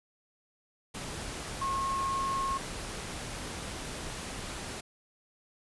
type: tone in noise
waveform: sine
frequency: 1083 Hz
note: C#6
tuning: 41 cents flat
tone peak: -29 dBFS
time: 1.61-2.58 s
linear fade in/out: 10 ms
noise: pink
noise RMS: -39 dBFS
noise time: 0.94-4.81 s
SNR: +7 dB
effects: resampled to 24000 Hz